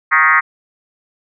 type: tone with frequency modulation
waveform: sine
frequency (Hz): 1568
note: G6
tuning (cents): 0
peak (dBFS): -8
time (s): 0.11-0.41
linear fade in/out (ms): 20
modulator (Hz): 158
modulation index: 3.2
effects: none